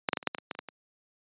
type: clicks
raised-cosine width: 0.3 ms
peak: -9 / -8 / -13 / -26 / -9 / -16 / -22 / -16 / -28 / -19 / -25 dBFS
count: 11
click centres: 0.088 / 0.132 / 0.172 / 0.228 / 0.273 / 0.348 / 0.384 / 0.512 / 0.551 / 0.59 / 0.687 s
effects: high-pass 200 Hz 12 dB/octave + resampled to 8000 Hz